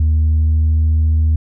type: tone with pitch glide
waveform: sine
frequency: 77.9 to 78.62 Hz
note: D#2 to D#2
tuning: +3 to +19 cents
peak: -8 dBFS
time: 0-1.36 s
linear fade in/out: 5 ms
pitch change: +16 cents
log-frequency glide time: 0.16-0.83 s
effects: tanh soft clip ceiling -9 dBFS